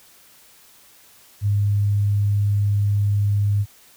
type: tone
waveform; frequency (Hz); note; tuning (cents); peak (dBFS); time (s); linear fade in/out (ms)
sine; 102; G#2; -31; -16; 1.41-3.66; 50
effects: white hiss -51 dBFS RMS until 3.96 s